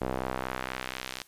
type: tone with band-pass filter sweep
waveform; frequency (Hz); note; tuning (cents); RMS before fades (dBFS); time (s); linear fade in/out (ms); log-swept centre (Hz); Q
sawtooth; 64.2; C2; -32; -35; 0.01-1.22; 0; 550 to 4400; 0.85
effects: white hiss -60 dBFS RMS until 1.27 s + resampled to 32000 Hz